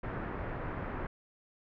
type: low-pass noise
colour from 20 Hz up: pink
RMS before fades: -38 dBFS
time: 0.03-1.07 s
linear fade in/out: 5 ms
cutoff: 1800 Hz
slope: 24 dB/octave
effects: none